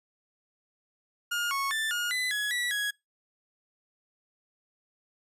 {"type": "tone with pitch steps", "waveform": "30% pulse", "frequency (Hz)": [1421, 1102, 1769, 1430, 2005, 1681, 1949, 1665], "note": ["F6", "C#6", "A6", "F6", "B6", "G#6", "B6", "G#6"], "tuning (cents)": [30, -11, 9, 41, 26, 20, -23, 4], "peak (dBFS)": -25, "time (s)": [1.31, 2.91], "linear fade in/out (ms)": 10, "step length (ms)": 200, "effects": ["noise-tail reverb RT60 0.2 s tail -25 dB re dry", "resampled to 32000 Hz"]}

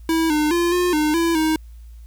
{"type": "tone with pitch steps", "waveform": "square", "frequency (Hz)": [325.7, 302.5, 344.8, 356.2, 304.1, 334.8, 314.8], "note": ["E4", "D#4", "F4", "F4", "D#4", "E4", "D#4"], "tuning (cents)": [-21, -49, -22, 34, -40, 27, 20], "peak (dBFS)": -17, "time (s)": [0.09, 1.56], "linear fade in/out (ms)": 2, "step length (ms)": 210, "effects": ["added 57 Hz sine -37 dBFS peak until 2.06 s", "white hiss -61 dBFS RMS until 2.06 s"]}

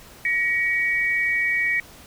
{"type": "tone pair together", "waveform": "sine", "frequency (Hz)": [1900, 2258], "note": ["A#6", "C#7"], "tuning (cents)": [33, 31], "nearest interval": "minor third", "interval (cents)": 298, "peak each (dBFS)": -22, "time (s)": [0.25, 1.8], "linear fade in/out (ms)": 2, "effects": ["pink hiss -46 dBFS RMS until 2.06 s"]}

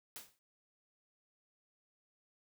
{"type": "noise with exponential decay", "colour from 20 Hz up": "white", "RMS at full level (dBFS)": -44, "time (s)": [0.16, 0.39], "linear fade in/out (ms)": 0, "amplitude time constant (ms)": 48, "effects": []}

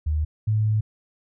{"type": "tone pair in turn", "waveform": "sine", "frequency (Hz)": [76.5, 107.78], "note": ["D#2", "A2"], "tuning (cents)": [-29, -35], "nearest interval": "tritone", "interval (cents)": 594, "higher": "second", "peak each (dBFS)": [-20, -18], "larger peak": "second", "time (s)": [[0.06, 0.25], [0.47, 0.81]], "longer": "second", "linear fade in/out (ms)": 10, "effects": []}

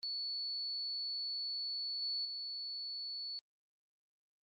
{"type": "tone with level steps", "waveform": "sine", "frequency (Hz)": 4435, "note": "C#8", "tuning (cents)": 0, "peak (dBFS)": [-37, -35, -40], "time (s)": [0.03, 3.39], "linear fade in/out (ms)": 0, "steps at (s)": [2.02, 2.25], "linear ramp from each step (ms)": 2, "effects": ["Opus 32 kbps"]}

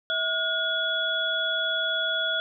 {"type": "tone cluster", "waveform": "sine", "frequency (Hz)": [647, 1437, 3379], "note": ["E5", "F6", "G#7"], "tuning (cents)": [-32, 49, 29], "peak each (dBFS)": [-32, -27, -27], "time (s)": [0.1, 2.4], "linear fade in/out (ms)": 0, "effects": []}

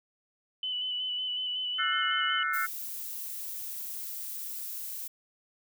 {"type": "tone with vibrato", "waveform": "sine", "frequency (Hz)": 2995, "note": "F#7", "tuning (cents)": 20, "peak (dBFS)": -30, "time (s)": [0.63, 2.43], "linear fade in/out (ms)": 2, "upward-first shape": "square", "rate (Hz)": 5.4, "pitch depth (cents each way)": 20}
{"type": "chord", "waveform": "sine", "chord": "F# half-diminished seventh", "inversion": "third", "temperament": "just", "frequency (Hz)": [1332, 1480, 1776, 2131], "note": ["E6", "F#6", "A6", "C7"], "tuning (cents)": [18, 0, 16, 31], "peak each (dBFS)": [-31, -31, -37, -35], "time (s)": [1.78, 2.67], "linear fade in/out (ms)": 20}
{"type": "noise", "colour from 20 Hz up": "violet", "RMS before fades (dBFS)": -38, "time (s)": [2.53, 5.08], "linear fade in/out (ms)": 10}
{"effects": []}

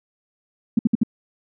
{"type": "tone bursts", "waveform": "sine", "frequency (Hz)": 226.4, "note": "A3", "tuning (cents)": 50, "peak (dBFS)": -12, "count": 4, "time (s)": [0.77, 1.034], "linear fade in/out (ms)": 5, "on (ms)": 21, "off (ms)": 60, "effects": []}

